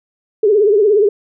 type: tone with vibrato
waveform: sine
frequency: 415.3 Hz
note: G#4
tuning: in tune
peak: -8 dBFS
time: 0.43-1.09 s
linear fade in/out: 5 ms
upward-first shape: triangle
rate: 17 Hz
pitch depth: 130 cents each way
effects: none